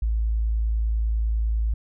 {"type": "tone", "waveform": "sine", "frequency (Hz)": 55, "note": "A1", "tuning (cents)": 0, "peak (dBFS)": -20, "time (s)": [0.02, 1.74], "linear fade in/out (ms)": 5, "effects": []}